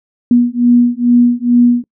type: beating tone pair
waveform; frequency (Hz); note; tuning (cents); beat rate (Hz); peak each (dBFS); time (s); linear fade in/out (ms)
sine; 240.6 / 242.9; B3 / B3; -45 / -29; 2.3; -10; 0.31-1.84; 2
effects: noise-tail reverb RT60 0.1 s tail -26 dB re dry

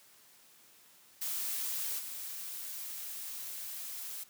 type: noise with level steps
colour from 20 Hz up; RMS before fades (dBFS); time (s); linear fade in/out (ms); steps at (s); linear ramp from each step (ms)
blue; -36 / -42; 1.21-4.24; 10; 1.98; 20
effects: white hiss -61 dBFS RMS until 4.29 s + high-pass 100 Hz 12 dB/octave

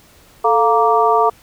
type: harmonic tone with a mistuned harmonic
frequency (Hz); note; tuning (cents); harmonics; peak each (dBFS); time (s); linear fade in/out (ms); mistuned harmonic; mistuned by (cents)
233.5; A#3; +3; 2 / 3 / 4 / 5; -16 / -16 / -16 / -16; 0.44-1.3; 10; 2; -100
effects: pink hiss -48 dBFS RMS until 1.42 s

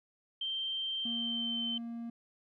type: tone with pitch glide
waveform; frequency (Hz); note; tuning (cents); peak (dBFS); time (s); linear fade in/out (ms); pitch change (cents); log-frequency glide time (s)
sine; 3139 to 3085; G7 to G7; +2 to -28; -33; 0.41-1.78; 5; -30; 1.01-1.66
type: tone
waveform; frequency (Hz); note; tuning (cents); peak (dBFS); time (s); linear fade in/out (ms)
triangle; 233.1; A#3; 0; -36; 1.05-2.1; 5
effects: none

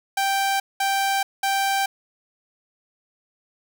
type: tone bursts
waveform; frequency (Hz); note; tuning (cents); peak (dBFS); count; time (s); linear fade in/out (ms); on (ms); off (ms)
sawtooth; 784; G5; 0; -16; 3; 0.17-1.86; 5; 430; 200
effects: none

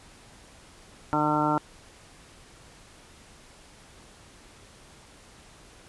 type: harmonic tone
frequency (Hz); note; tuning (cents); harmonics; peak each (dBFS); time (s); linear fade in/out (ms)
150.8; D3; +46; 1 / 2 / 3 / 4 / 5 / 6 / 7 / 8 / 9; -32 / -27 / -37 / -32 / -32 / -27 / -36 / -37 / -29; 1.13-1.58; 0
effects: pink hiss -52 dBFS RMS until 5.88 s + resampled to 24000 Hz

